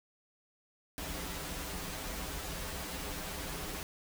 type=noise with comb filter; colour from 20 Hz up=pink; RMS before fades=-40 dBFS; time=0.98-3.83 s; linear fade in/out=0 ms; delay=8.6 ms; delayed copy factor=-0.95; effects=none